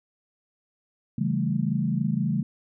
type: chord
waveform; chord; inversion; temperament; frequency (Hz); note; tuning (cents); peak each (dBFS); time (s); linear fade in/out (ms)
sine; A dominant seventh; first; equal; 138.59 / 164.81 / 196 / 220; C#3 / E3 / G3 / A3; 0 / 0 / 0 / 0; -28; 1.18-2.43; 5
effects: none